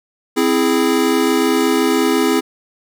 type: chord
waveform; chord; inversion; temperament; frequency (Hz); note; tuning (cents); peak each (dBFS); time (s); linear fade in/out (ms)
square; C augmented; none; equal; 261.6 / 329.6 / 415.3; C4 / E4 / G#4; 0 / 0 / 0; -18; 0.36-2.41; 20
effects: none